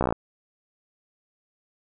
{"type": "slowing click train", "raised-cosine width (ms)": 1, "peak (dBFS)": -8, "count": 8, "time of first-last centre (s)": [0.01, 0.125], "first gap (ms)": 15, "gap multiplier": 1.03, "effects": []}